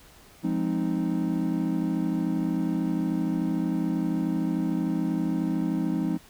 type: chord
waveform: triangle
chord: F minor seventh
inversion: none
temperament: equal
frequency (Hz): 174.61 / 207.7 / 261.6 / 311.1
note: F3 / Ab3 / C4 / Eb4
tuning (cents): 0 / 0 / 0 / 0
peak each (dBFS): -27 / -29 / -28 / -27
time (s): 0.43-6.18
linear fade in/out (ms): 20
effects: pink hiss -53 dBFS RMS until 6.29 s